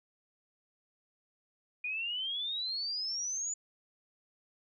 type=exponential sweep; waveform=sine; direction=up; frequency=2431 to 7020 Hz; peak=-33 dBFS; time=1.84-3.54 s; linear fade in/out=5 ms; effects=none